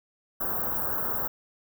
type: band-stop noise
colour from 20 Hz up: white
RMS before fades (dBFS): -29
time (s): 0.4-1.28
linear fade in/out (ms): 10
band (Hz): 1500 to 14000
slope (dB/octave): 48
effects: none